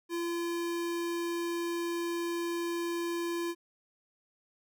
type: tone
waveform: square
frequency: 341.5 Hz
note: F4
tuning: 39 cents flat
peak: -32 dBFS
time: 0.09-3.55 s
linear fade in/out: 50 ms
effects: none